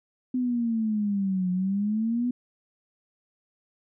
sine exponential two-way sweep, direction down then up, 255.4 to 180 to 249.8 Hz, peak -23 dBFS, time 0.34-2.31 s, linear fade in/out 5 ms, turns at 1.51 s, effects none

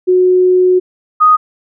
sine tone pair in turn, 366.1 / 1245 Hz, F#4 / D#6, -18 / +1 cents, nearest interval octave + major sixth, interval 2119 cents, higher second, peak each -6 / -4 dBFS, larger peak second, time 0.07-0.8 / 1.2-1.37 s, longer first, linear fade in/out 20 ms, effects none

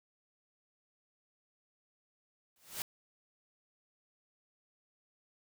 white noise with exponential growth, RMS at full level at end -35 dBFS, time 2.56-2.82 s, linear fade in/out 1 ms, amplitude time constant 56 ms, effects none

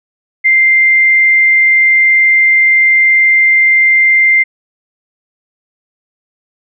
sine tone, 2093 Hz, C7, in tune, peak -5 dBFS, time 0.44-4.44 s, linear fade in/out 20 ms, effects none

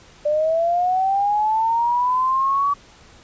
sine linear sweep, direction up, 588 to 1144 Hz, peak -16 dBFS, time 0.25-2.74 s, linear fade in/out 10 ms, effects pink hiss -48 dBFS RMS until 3.23 s + resampled to 16000 Hz

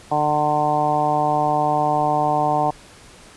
harmonic tone, 150 Hz, D3, 37 cents sharp, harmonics 1 / 2 / 3 / 4 / 5 / 6 / 7, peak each -28 / -28 / -30 / -25 / -19 / -23 / -28 dBFS, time 0.11-2.71 s, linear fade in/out 10 ms, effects pink hiss -45 dBFS RMS until 3.36 s + resampled to 24000 Hz

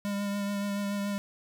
square tone with vibrato, 201.8 Hz, G#3, 49 cents flat, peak -30 dBFS, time 0.05-1.18 s, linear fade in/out 0 ms, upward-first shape triangle, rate 7 Hz, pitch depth 21 cents each way, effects none

